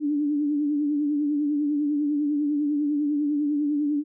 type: tone with vibrato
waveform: sine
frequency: 293.7 Hz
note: D4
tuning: in tune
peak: -21 dBFS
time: 0-4.04 s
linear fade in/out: 50 ms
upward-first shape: triangle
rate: 10 Hz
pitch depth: 62 cents each way
effects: none